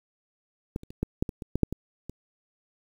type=clicks; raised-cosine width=3 ms; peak=-17 / -30 / -29 / -13 / -11 / -20 / -23 / -13 / -7 / -18 / -24 dBFS; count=11; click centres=0.761 / 0.834 / 0.905 / 1.03 / 1.225 / 1.292 / 1.422 / 1.556 / 1.633 / 1.726 / 2.096 s; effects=8-bit